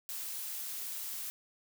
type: noise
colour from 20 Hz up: blue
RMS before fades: -40 dBFS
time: 0.09-1.3 s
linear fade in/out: 0 ms
effects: none